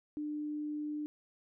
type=tone; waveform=sine; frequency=299.1 Hz; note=D4; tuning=32 cents sharp; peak=-35 dBFS; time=0.17-1.06 s; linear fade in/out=0 ms; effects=none